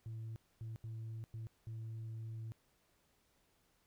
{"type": "tone bursts at uneven times", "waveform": "sine", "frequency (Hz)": 112.1, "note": "A2", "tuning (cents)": 33, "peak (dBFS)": -40, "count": 5, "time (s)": [[0.06, 0.36], [0.61, 0.76], [0.84, 1.24], [1.34, 1.47], [1.67, 2.52]], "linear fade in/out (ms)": 0, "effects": ["tanh soft clip ceiling -41 dBFS", "pink hiss -75 dBFS RMS until 3.86 s"]}